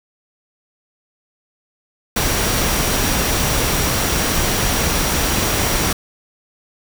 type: tone in noise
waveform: sine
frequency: 5730 Hz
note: F8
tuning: 44 cents sharp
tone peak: -29 dBFS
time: 2.16-5.93 s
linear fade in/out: 5 ms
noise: pink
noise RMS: -18 dBFS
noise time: 2.16-5.93 s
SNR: -14 dB
effects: none

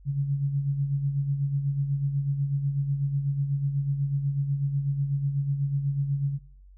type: tone with tremolo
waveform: sine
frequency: 140 Hz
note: C#3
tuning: 18 cents sharp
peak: -21 dBFS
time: 0.05-6.39 s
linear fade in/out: 50 ms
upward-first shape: sine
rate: 8.1 Hz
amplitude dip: 55%
effects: noise-tail reverb RT60 0.6 s tail -20 dB re dry + added 47 Hz sine -48 dBFS peak until 6.77 s

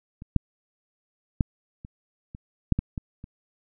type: clicks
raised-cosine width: 5 ms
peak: -27 / -6 / -8 / -27 / -26 / -6 / -12 / -18 / -27 dBFS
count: 9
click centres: 0.221 / 0.363 / 1.408 / 1.849 / 2.349 / 2.723 / 2.79 / 2.978 / 3.241 s
effects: none

